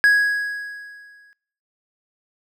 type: tone with exponential decay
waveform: triangle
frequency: 1661 Hz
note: G#6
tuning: in tune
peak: -8 dBFS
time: 0.04-1.33 s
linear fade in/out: 0 ms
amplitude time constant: 280 ms
effects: noise-tail reverb RT60 0.8 s tail -26 dB re dry